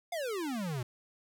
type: exponential sweep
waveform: square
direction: down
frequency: 725 to 116.54 Hz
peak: -34 dBFS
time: 0.12-0.83 s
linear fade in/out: 5 ms
effects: none